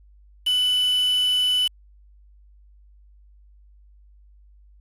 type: tone with quantisation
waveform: sine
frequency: 2991 Hz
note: F#7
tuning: 18 cents sharp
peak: -18 dBFS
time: 0.46-1.68 s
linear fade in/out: 10 ms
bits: 5
effects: added 50 Hz sine -49 dBFS peak until 4.8 s + resampled to 32000 Hz